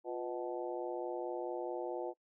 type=harmonic tone with a mistuned harmonic; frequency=124.4 Hz; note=B2; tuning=13 cents sharp; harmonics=3 / 4 / 5 / 6 / 7; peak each=-40 / -42 / -44 / -46 / -47 dBFS; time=0.04-2.14 s; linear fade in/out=50 ms; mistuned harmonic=3; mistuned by=-97 cents; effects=noise-tail reverb RT60 0.1 s tail -24 dB re dry